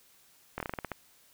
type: slowing click train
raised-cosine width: 0.5 ms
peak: -19 dBFS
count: 9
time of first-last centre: 0.58-0.917 s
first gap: 22 ms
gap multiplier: 1.18
effects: white hiss -62 dBFS RMS until 1.33 s